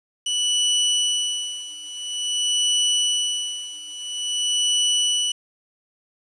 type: tone with tremolo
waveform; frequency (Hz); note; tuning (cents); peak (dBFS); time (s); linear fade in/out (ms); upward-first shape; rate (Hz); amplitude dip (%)
sawtooth; 2960; F#7; 0; -14; 0.26-5.32; 5; sine; 0.49; 85
effects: resampled to 22050 Hz + 8-bit